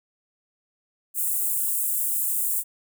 white high-pass noise, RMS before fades -25 dBFS, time 1.14-2.64 s, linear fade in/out 50 ms, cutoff 7900 Hz, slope 48 dB/octave, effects none

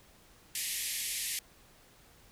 white band-pass noise, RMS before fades -36 dBFS, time 0.55-1.39 s, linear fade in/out 2 ms, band 1800 to 13000 Hz, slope 96 dB/octave, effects pink hiss -60 dBFS RMS until 2.31 s

